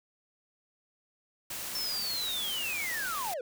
white noise, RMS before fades -38 dBFS, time 1.5-3.34 s, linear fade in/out 5 ms
triangle linear sweep, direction down, 5400 to 466.2 Hz, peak -31 dBFS, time 1.75-3.41 s, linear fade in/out 2 ms
effects none

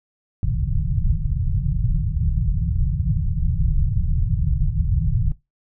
pink low-pass noise, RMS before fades -20 dBFS, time 0.43-5.32 s, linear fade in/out 2 ms, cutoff 170 Hz, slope 96 dB/octave, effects noise-tail reverb RT60 0.2 s tail -19 dB re dry

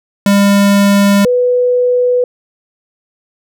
square / sine tone pair in turn, 200.6 / 494.5 Hz, G3 / B4, +40 / +2 cents, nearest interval octave + major third, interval 1562 cents, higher second, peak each -7 / -8 dBFS, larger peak first, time 0.26-1.25 / 1.25-2.24 s, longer neither, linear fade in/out 2 ms, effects none

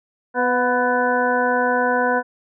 harmonic tone with a mistuned harmonic, 248.9 Hz, B3, 14 cents sharp, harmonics 1 / 2 / 3 / 4 / 6 / 7, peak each -25 / -21 / -23 / -23 / -22 / -30 dBFS, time 0.34-2.23 s, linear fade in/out 50 ms, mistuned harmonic 3, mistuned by -35 cents, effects none

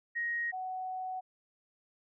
sine tone pair in turn, 1879 / 745.7 Hz, A#6 / F#5, +13 / +13 cents, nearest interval octave + major third, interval 1600 cents, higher first, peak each -31 / -35 dBFS, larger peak first, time 0.15-0.52 / 0.52-1.21 s, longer second, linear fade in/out 20 ms, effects none

